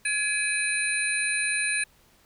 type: tone cluster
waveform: sine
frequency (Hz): 1689 / 2347 / 2526 / 4030 / 9250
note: G#6 / D7 / D#7 / B7 / D9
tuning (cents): +29 / -2 / +26 / +34 / -27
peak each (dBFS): -29 / -35 / -28 / -36 / -29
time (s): 0.05-1.84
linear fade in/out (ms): 5
effects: pink hiss -60 dBFS RMS until 2.25 s